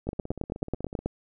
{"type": "two click trains", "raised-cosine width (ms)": 2, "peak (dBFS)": [-14, -24], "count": [10, 16], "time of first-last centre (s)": [[0.09, 1.06], [0.07, 0.99]], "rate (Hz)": [9.28, 16.3], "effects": []}